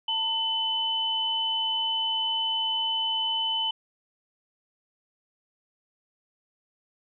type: tone pair together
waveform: sine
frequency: 899 / 3020 Hz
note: A5 / F#7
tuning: +37 / +35 cents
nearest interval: octave + major sixth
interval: 2098 cents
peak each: -32 / -25 dBFS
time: 0.08-3.71 s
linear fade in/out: 5 ms
effects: none